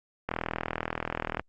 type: click train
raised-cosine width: 0.5 ms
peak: -14 dBFS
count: 46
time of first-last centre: 0.29-1.396 s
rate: 40.7 Hz
effects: Opus 48 kbps